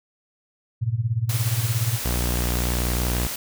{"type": "tone with tremolo", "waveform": "sine", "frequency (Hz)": 114.9, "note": "A#2", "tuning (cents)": -25, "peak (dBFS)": -17, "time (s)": [0.81, 1.99], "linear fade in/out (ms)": 20, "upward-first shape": "sine", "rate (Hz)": 17, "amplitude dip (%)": 85}
{"type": "noise", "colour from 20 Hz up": "white", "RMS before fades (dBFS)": -30, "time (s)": [1.29, 3.36], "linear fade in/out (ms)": 5}
{"type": "tone with vibrato", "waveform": "sawtooth", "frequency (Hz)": 60.4, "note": "B1", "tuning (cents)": -38, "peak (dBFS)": -18, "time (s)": [2.05, 3.27], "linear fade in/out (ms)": 5, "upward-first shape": "sine", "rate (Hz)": 12, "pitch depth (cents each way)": 23}
{"effects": []}